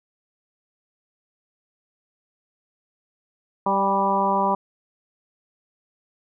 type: harmonic tone with a mistuned harmonic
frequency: 196 Hz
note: G3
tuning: in tune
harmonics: 1 / 2 / 3 / 4 / 5 / 6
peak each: -27 / -29 / -27 / -25 / -21 / -29 dBFS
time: 3.66-4.55 s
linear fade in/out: 5 ms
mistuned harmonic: 4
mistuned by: +20 cents
effects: none